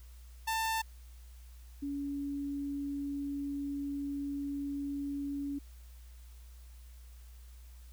sawtooth / sine tone pair in turn, 892 / 282.5 Hz, A5 / C#4, +23 / +33 cents, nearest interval octave + minor sixth, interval 1990 cents, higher first, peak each -27 / -34 dBFS, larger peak first, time 0.47-0.82 / 1.82-5.59 s, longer second, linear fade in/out 10 ms, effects added 60 Hz sine -49 dBFS peak until 7.92 s + white hiss -64 dBFS RMS until 7.92 s

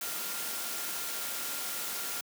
sine tone in noise, 1396.9 Hz, F6, in tune, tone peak -47 dBFS, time 0.01-2.21 s, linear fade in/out 5 ms, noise white, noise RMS -36 dBFS, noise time 0.01-2.21 s, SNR -14 dB, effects high-pass 200 Hz 12 dB/octave

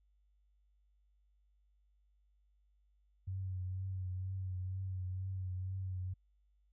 sine tone with vibrato, 93.5 Hz, F#2, 19 cents sharp, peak -37 dBFS, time 3.27-6.14 s, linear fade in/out 10 ms, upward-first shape triangle, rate 2.1 Hz, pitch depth 42 cents each way, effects added 50 Hz sine -69 dBFS peak until 6.72 s

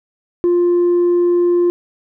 triangle tone with tanh clipping, 350.2 Hz, F4, 5 cents sharp, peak -11 dBFS, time 0.44-1.7 s, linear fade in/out 0 ms, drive 6 dB, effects none

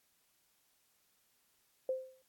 sine tone with exponential decay, 520 Hz, C5, 11 cents flat, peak -29 dBFS, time 1.89-2.22 s, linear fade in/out 2 ms, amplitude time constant 71 ms, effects white hiss -74 dBFS RMS until 2.28 s + AAC 64 kbps

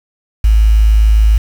sine tone with quantisation, 53.6 Hz, A1, 45 cents flat, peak -5 dBFS, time 0.44-1.38 s, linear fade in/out 5 ms, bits 5, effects none

